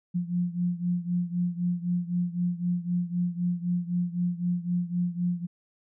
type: beating tone pair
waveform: sine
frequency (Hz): 175 / 178.9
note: F3 / F3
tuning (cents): +4 / +42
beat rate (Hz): 3.9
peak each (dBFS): -27 / -30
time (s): 0.14-5.47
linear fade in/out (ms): 20
effects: none